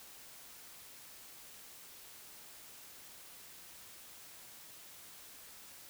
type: silence
effects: white hiss -54 dBFS RMS until 5.89 s